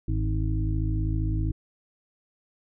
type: harmonic tone with a mistuned harmonic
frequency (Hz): 52.6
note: G#1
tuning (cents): +23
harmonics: 1 / 2 / 3 / 5 / 6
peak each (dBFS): -26 / -27 / -35 / -39 / -34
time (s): 0.08-1.52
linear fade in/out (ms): 5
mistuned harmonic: 1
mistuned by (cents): -95
effects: none